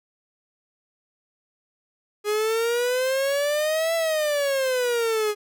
45% pulse exponential two-way sweep, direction up then down, 413.4 to 667 to 413.4 Hz, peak -21 dBFS, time 2.24-5.35 s, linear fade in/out 50 ms, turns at 3.95 s, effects none

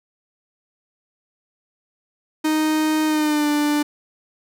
45% pulse tone with pitch glide, 310.4 to 295.4 Hz, D#4 to D4, -4 to +10 cents, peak -17 dBFS, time 2.44-3.83 s, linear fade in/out 10 ms, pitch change -86 cents, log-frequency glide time 3.06-3.48 s, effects none

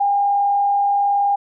sine tone with frequency modulation, 806 Hz, G5, 48 cents sharp, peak -14 dBFS, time 0-1.36 s, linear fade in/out 10 ms, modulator 41.2 Hz, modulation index 0.22, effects none

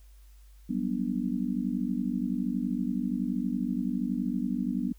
sine chord, G major seventh, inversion third, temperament just, 183.75 / 196 / 245 / 294 Hz, F#3 / G3 / B3 / D4, -12 / 0 / -14 / +2 cents, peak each -35 / -33 / -30 / -35 dBFS, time 0.69-4.93 s, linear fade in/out 10 ms, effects added 50 Hz sine -50 dBFS peak until 4.98 s + white hiss -66 dBFS RMS until 4.98 s

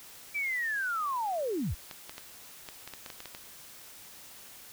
sine linear sweep, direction down, 2349 to 38.32 Hz, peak -29 dBFS, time 0.34-1.75 s, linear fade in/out 20 ms
clicks, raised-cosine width 0.2 ms, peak -24 dBFS, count 11, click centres 1.912 / 2.095 / 2.181 / 2.688 / 2.876 / 2.937 / 3.062 / 3.102 / 3.204 / 3.257 / 3.349 s
effects white hiss -50 dBFS RMS until 4.72 s

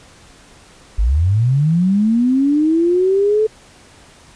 sine linear sweep, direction up, 46.25 to 440 Hz, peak -11 dBFS, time 0.98-3.47 s, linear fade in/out 10 ms, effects pink hiss -45 dBFS RMS until 4.35 s + resampled to 22050 Hz

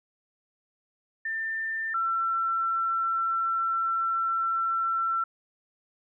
sine tone pair in turn, 1791 / 1346.4 Hz, A6 / E6, +30 / +36 cents, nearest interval perfect fourth, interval 494 cents, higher first, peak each -28 / -24 dBFS, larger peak second, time 1.25-1.94 / 1.94-5.24 s, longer second, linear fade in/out 5 ms, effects none

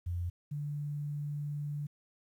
sine tone pair in turn, 87.31 / 146.41 Hz, F2 / D3, 0 / -5 cents, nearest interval major sixth, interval 895 cents, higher second, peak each -32 / -34 dBFS, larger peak first, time 0.06-0.3 / 0.51-1.87 s, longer second, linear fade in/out 10 ms, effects 11-bit

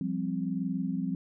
sine chord, F suspended second, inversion none, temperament equal, 174.61 / 196 / 261.6 Hz, F3 / G3 / C4, 0 / 0 / 0 cents, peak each -33 dBFS, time 0.01-1.15 s, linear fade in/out 2 ms, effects none

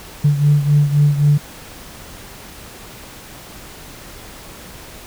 sine beating tone pair, 145.1 / 148.9 Hz, D3 / D3, -21 / +24 cents, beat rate 3.8 Hz, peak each -11 / -16 dBFS, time 0.24-1.38 s, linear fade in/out 10 ms, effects tanh soft clip ceiling -4 dBFS + pink hiss -37 dBFS RMS until 5.06 s

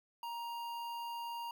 square tone with notch filter, 938 Hz, A#5, 11 cents sharp, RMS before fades -42 dBFS, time 0.23-1.51 s, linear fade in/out 2 ms, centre 7800 Hz, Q 0.89, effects none

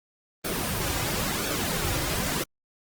pink noise with flanger, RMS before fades -28 dBFS, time 0.44-2.44 s, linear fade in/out 10 ms, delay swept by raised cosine 0.99 to 4.69 ms, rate 0.97 Hz, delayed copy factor -0.65, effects Opus 24 kbps

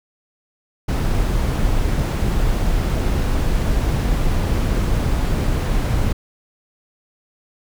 brown noise, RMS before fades -18 dBFS, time 0.88-6.13 s, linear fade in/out 10 ms, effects none

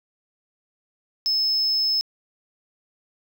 sine tone, 5210 Hz, E8, 21 cents flat, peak -17 dBFS, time 1.26-2.01 s, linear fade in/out 0 ms, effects tanh soft clip ceiling -17 dBFS + 9-bit

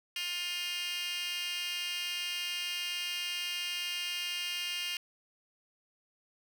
10% pulse tone with high-pass filter, 353.2 Hz, F4, 20 cents sharp, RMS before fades -36 dBFS, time 0.16-4.97 s, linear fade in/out 2 ms, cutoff 3000 Hz, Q 9, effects none

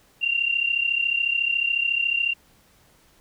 sine tone pair together, 2746 / 2780 Hz, F7 / F7, -30 / -9 cents, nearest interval unison, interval 21 cents, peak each -25 / -22 dBFS, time 0.21-2.34 s, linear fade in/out 20 ms, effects pink hiss -58 dBFS RMS until 3.2 s

